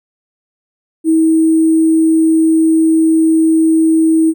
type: tone with sample-and-hold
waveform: sine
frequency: 321 Hz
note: E4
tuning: 46 cents flat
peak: -7 dBFS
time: 1.04-4.34 s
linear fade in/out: 50 ms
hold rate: 8820 Hz
effects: none